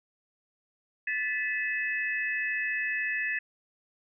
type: tone cluster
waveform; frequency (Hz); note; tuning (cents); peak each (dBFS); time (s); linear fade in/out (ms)
sine; 1749 / 1983 / 2585; A6 / B6 / E7; -11 / +7 / -34; -30 / -33 / -35; 1.07-3.39; 5
effects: none